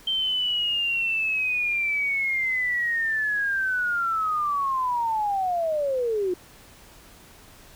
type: linear sweep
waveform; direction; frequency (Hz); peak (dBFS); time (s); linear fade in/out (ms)
sine; down; 3136 to 349.2; -22; 0.07-6.34; 5
effects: pink hiss -50 dBFS RMS until 7.75 s